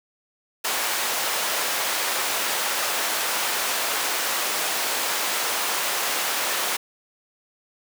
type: high-pass noise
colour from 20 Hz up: pink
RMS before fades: -25 dBFS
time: 0.64-6.77 s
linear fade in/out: 10 ms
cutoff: 680 Hz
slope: 12 dB/octave
effects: none